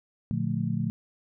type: chord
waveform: sine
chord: Bb major seventh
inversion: none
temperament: equal with one note detuned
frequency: 116.54 / 146.83 / 176.95 / 220 Hz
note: Bb2 / D3 / F3 / A3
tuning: 0 / 0 / +23 / 0 cents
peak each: -31 dBFS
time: 0.31-0.9 s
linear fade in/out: 0 ms
effects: none